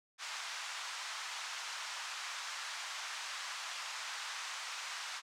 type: band-pass noise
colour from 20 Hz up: pink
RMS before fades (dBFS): -43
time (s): 0.18-5.22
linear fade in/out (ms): 50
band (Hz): 960 to 7200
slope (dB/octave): 24
effects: none